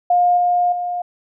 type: tone with level steps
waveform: sine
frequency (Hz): 710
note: F5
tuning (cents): +28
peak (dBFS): -11 / -13 / -20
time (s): 0.1-1.02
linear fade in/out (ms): 5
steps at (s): 0.37 / 0.72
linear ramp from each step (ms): 5
effects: none